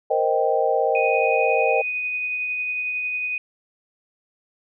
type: chord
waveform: sine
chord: C minor seventh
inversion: third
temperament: equal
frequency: 466.2 / 523.3 / 622.3 / 784 Hz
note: Bb4 / C5 / Eb5 / G5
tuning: 0 / 0 / 0 / 0 cents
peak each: -23 dBFS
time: 0.1-1.82 s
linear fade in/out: 10 ms
type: tone with tremolo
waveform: sine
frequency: 2489 Hz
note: D#7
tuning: in tune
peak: -22 dBFS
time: 0.95-3.38 s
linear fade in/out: 2 ms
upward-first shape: triangle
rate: 11 Hz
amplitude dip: 25%
effects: none